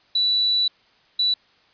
sine tone pair in turn, 3951 / 3951 Hz, B7 / B7, 0 / 0 cents, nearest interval unison, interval 0 cents, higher neither, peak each -17 dBFS, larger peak neither, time 0.15-0.68 / 1.19-1.34 s, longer first, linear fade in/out 5 ms, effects white hiss -58 dBFS RMS until 1.73 s + resampled to 11025 Hz

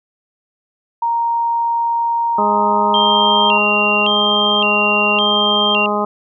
sine tone, 932.3 Hz, A#5, in tune, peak -14 dBFS, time 1.02-3.58 s, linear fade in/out 5 ms
harmonic tone, 207.7 Hz, G#3, in tune, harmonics 1 / 2 / 3 / 4 / 5 / 6, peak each -22 / -22 / -22 / -22 / -22 / -22 dBFS, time 2.38-6.05 s, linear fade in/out 5 ms
sine tone with vibrato, 2967 Hz, F#7, 4 cents sharp, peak -14 dBFS, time 2.94-5.86 s, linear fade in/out 2 ms, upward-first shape square, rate 0.89 Hz, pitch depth 120 cents each way
effects none

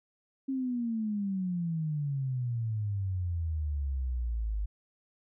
sine exponential sweep, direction down, 271.9 to 50.2 Hz, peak -29 dBFS, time 0.48-4.66 s, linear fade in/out 10 ms, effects none

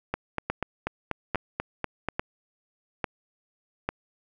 two click trains, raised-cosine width 0.5 ms, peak -12 / -11 dBFS, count 9 / 5, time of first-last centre 0.14-2.086 / 0.5-3.89 s, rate 4.11 / 1.18 Hz, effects none

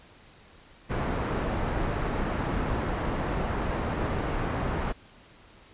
pink low-pass noise, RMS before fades -29 dBFS, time 0.89-4.93 s, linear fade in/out 20 ms, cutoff 1500 Hz, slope 12 dB/octave, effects pink hiss -54 dBFS RMS until 5.73 s + resampled to 8000 Hz

